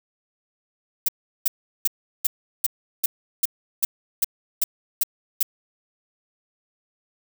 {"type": "noise bursts", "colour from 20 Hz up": "violet", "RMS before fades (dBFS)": -19, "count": 12, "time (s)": [1.06, 5.43], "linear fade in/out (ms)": 5, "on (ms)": 25, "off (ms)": 370, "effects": []}